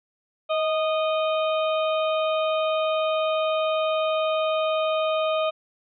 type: harmonic tone with a mistuned harmonic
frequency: 618 Hz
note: D#5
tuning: 12 cents flat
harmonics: 1 / 2 / 4 / 5 / 6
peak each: -22 / -28 / -34 / -36 / -38 dBFS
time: 0.49-5.51 s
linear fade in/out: 20 ms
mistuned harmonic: 1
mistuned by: +35 cents
effects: none